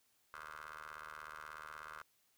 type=ring-modulated tone; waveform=15% pulse; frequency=76.5 Hz; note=D#2; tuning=29 cents flat; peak=-39 dBFS; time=0.34-2.02 s; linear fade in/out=0 ms; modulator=1310 Hz; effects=white hiss -75 dBFS RMS until 2.37 s